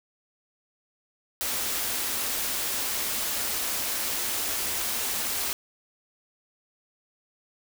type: band-stop noise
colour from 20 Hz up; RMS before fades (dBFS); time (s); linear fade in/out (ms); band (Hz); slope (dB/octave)
white; -29; 1.41-5.53; 0; 110 to 190; 96
effects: none